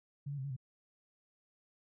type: tone with pitch steps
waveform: sine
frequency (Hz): 141.5 / 143.5 / 132.1 / 141.2 / 128.3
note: C#3 / D3 / C3 / C#3 / C3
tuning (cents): +36 / -40 / +17 / +32 / -34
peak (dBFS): -37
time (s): 0.26-0.565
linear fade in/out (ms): 10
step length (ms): 61
effects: none